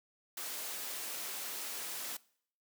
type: high-pass noise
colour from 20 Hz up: white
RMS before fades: -41 dBFS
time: 0.37-2.17 s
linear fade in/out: 5 ms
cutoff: 280 Hz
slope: 12 dB/octave
effects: noise-tail reverb RT60 0.6 s tail -22 dB re dry